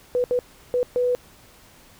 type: tone bursts at uneven times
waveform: sine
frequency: 493.9 Hz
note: B4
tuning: in tune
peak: -18 dBFS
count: 4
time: 0.15-0.24 / 0.31-0.39 / 0.74-0.83 / 0.96-1.15 s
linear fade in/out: 0 ms
effects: pink hiss -51 dBFS RMS until 1.99 s